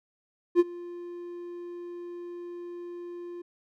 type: tone with ADSR envelope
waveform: triangle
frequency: 349.2 Hz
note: F4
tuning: in tune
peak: -12 dBFS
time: 0.55-3.42 s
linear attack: 47 ms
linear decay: 33 ms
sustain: -23 dB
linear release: 8 ms
effects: none